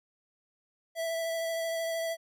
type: tone with vibrato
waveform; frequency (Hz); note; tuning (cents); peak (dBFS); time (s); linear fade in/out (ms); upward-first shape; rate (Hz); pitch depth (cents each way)
square; 659.3; E5; 0; -31; 0.95-2.17; 50; sine; 13; 13
effects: none